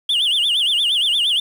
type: tone with vibrato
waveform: sine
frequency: 3171 Hz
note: G7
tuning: 19 cents sharp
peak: -12 dBFS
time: 0.09-1.4 s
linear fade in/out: 5 ms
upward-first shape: sine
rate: 8.6 Hz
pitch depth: 210 cents each way
effects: tanh soft clip ceiling -14 dBFS + 7-bit